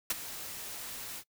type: noise with ADSR envelope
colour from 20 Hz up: white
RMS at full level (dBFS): -28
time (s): 0.1-1.24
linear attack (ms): 5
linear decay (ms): 26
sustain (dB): -14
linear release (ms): 65
effects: noise-tail reverb RT60 0.1 s tail -22 dB re dry